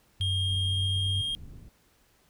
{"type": "tone with pitch glide", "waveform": "sine", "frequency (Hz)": [95, 97.05], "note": ["F#2", "G2"], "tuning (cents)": [46, -17], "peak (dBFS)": -27, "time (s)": [0.2, 1.22], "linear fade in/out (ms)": 10, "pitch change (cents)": 37, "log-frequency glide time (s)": [0.66, 1.1]}
{"type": "tone", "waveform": "triangle", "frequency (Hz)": 3227, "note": "G7", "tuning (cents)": 50, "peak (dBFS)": -27, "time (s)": [0.21, 1.35], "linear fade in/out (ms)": 0}
{"type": "low-pass noise", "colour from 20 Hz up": "pink", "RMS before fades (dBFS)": -46, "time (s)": [0.47, 1.69], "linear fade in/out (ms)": 5, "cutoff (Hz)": 190, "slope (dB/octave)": 12}
{"effects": ["pink hiss -65 dBFS RMS until 2.29 s"]}